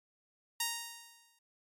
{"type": "tone with exponential decay", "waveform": "5% pulse", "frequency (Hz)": 932.3, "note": "A#5", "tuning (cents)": 0, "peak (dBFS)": -18, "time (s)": [0.6, 1.39], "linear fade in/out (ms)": 5, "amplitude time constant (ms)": 170, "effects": ["MP3 96 kbps"]}